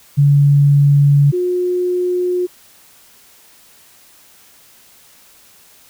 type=tone pair in turn; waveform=sine; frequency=142.7 / 359.6 Hz; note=D3 / F#4; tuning=-49 / -49 cents; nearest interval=octave + major third; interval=1600 cents; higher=second; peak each=-7 / -14 dBFS; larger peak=first; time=0.17-1.32 / 1.32-2.47 s; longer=neither; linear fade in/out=20 ms; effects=white hiss -47 dBFS RMS until 5.89 s